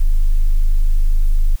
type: tone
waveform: sine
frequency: 26 Hz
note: G#0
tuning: 3 cents sharp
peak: -7 dBFS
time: 0-1.56 s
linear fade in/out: 10 ms
effects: tanh soft clip ceiling -7 dBFS + white hiss -47 dBFS RMS until 1.6 s